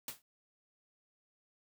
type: noise with exponential decay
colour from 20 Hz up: white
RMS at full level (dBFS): -37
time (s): 0.08-0.22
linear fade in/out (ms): 2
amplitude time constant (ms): 29
effects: none